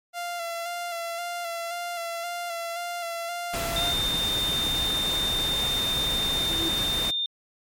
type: tone with vibrato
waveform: sawtooth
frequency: 687 Hz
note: F5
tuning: 29 cents flat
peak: -26 dBFS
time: 0.13-3.95 s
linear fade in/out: 50 ms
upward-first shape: square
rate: 1.9 Hz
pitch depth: 25 cents each way
type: noise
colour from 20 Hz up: pink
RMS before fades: -31 dBFS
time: 3.53-7.11 s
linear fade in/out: 10 ms
type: tone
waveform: sine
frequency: 3620 Hz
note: A7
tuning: 48 cents sharp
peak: -24 dBFS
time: 3.76-7.26 s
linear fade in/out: 2 ms
type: tone with exponential growth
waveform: sine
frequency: 330 Hz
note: E4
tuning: 2 cents sharp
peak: -25 dBFS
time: 6.18-6.69 s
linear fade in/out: 5 ms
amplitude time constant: 110 ms
effects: MP3 64 kbps